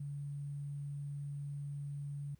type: tone with sample-and-hold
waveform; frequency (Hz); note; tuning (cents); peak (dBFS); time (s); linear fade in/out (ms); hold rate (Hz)
sine; 143; D3; -46; -39; 0-2.35; 5; 8820
effects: added 67 Hz sine -67 dBFS peak until 2.39 s + pink hiss -75 dBFS RMS until 2.39 s